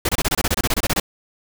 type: noise bursts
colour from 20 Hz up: pink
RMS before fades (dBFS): -19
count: 15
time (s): 0.05-1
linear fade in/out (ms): 5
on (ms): 40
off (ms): 25
effects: none